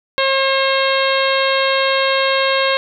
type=harmonic tone with a mistuned harmonic; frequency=538 Hz; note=C5; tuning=48 cents sharp; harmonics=1 / 2 / 3 / 4 / 5 / 6 / 7 / 8; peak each=-17 / -20 / -22 / -23 / -24 / -25 / -25 / -26 dBFS; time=0.18-2.77 s; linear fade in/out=0 ms; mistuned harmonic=8; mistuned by=-27 cents; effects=none